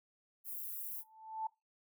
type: high-pass noise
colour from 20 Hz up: white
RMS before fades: -43 dBFS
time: 0.44-1.04 s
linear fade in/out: 50 ms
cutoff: 12000 Hz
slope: 24 dB/octave
type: tone with exponential growth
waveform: sine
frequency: 880 Hz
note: A5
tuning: in tune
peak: -33 dBFS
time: 0.96-1.47 s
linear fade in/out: 5 ms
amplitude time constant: 110 ms
effects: noise-tail reverb RT60 0.2 s tail -20 dB re dry